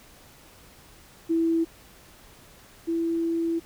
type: tone pair in turn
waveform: sine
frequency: 329.6 / 332.5 Hz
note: E4 / E4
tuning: 0 / +15 cents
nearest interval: unison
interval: 15 cents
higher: second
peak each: -20 / -23 dBFS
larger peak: first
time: 1.29-1.65 / 2.87-3.6 s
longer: second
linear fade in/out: 20 ms
effects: pink hiss -52 dBFS RMS until 3.65 s